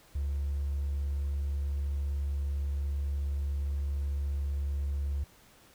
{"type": "tone with hard clipping", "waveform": "triangle", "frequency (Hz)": 70.5, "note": "C#2", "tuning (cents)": 30, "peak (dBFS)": -29, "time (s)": [0.15, 5.24], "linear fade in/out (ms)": 5, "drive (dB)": 3, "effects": ["pink hiss -59 dBFS RMS until 5.74 s"]}